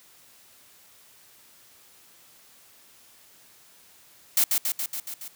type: noise with echo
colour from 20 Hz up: blue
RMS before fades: -20 dBFS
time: 4.37-4.44 s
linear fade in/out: 2 ms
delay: 140 ms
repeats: 6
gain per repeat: -3 dB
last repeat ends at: 5.28 s
effects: white hiss -55 dBFS RMS until 5.35 s + high-pass 60 Hz 12 dB/octave